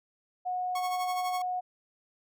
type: tone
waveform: sine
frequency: 729 Hz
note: F#5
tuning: 26 cents flat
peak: -29 dBFS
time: 0.45-1.61 s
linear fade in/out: 20 ms
type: tone with tremolo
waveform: sawtooth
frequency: 1101 Hz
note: C#6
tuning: 12 cents flat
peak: -29 dBFS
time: 0.75-1.42 s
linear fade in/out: 5 ms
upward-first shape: sine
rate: 12 Hz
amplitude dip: 65%
effects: none